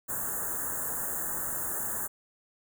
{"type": "band-stop noise", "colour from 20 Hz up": "white", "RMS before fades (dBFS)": -33, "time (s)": [0.08, 2.08], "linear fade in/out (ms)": 20, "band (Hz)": [1800, 6700], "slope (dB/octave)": 96, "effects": []}